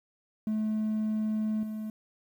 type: tone with level steps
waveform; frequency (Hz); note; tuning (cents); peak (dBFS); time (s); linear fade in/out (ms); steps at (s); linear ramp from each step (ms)
triangle; 216.1; A3; -31; -24 / -31; 0.47-1.9; 2; 1.63; 2
effects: tanh soft clip ceiling -21 dBFS + 10-bit